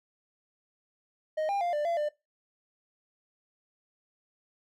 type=tone with pitch steps; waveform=triangle; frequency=622 / 800 / 698 / 593 / 680 / 596 Hz; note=D#5 / G5 / F5 / D5 / F5 / D5; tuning=-1 / +35 / -1 / +17 / -46 / +25 cents; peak=-25 dBFS; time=1.37-2.09 s; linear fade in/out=10 ms; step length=120 ms; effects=noise-tail reverb RT60 0.2 s tail -18 dB re dry